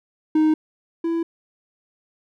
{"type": "tone pair in turn", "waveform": "triangle", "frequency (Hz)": [311.1, 332.6], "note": ["D#4", "E4"], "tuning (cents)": [0, 16], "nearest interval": "minor second", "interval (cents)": 116, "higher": "second", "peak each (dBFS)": [-12, -18], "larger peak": "first", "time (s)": [[0.35, 0.54], [1.04, 1.23]], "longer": "neither", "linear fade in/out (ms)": 5, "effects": []}